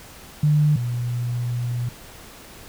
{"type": "tone pair in turn", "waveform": "sine", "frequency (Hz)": [150, 121.19], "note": ["D3", "B2"], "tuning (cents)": [37, -32], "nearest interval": "major third", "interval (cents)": 369, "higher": "first", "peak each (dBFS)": [-14, -22], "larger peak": "first", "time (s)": [[0.43, 0.76], [0.76, 1.89]], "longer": "second", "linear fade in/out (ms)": 5, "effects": ["pink hiss -43 dBFS RMS until 2.68 s"]}